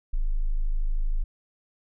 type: tone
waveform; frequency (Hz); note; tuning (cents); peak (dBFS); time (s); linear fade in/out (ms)
sine; 26.4; G#0; +29; -21; 0.13-1.24; 10
effects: none